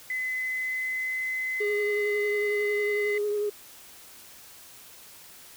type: tone with pitch glide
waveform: sine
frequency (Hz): 2027 to 2039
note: B6 to C7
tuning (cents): +45 to -45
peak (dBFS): -27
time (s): 0.1-3.18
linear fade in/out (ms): 2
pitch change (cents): +10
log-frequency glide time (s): 0.3-1.29
type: tone with vibrato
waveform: sine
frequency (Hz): 415.3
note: G#4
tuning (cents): 0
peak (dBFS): -24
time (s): 1.6-3.5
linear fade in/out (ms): 10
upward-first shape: triangle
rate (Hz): 11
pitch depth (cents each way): 25
effects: tanh soft clip ceiling -19 dBFS + white hiss -49 dBFS RMS until 5.56 s